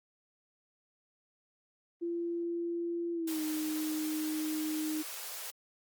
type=tone with pitch glide; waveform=sine; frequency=341.5 to 309.6 Hz; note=F4 to D#4; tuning=-39 to -9 cents; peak=-32 dBFS; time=2.01-5.03 s; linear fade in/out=20 ms; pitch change=-170 cents; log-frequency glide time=3.13-3.4 s
type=high-pass noise; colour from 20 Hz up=white; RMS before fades=-42 dBFS; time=3.27-5.51 s; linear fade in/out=10 ms; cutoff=430 Hz; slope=48 dB/octave
effects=Opus 32 kbps